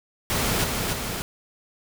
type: noise with echo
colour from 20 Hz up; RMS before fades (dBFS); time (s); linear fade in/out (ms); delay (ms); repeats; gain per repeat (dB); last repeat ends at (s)
pink; -24; 0.3-0.64; 0; 290; 2; -3; 1.22
effects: none